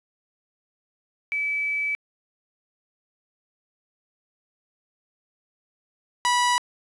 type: tone pair in turn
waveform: sine / sawtooth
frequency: 2300 / 978.3 Hz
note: D7 / B5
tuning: -37 / -17 cents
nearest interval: octave + minor third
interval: 1480 cents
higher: first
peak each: -23 / -15 dBFS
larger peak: second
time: 1.32-1.95 / 6.25-6.58 s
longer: first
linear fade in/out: 0 ms
effects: resampled to 24000 Hz + 9-bit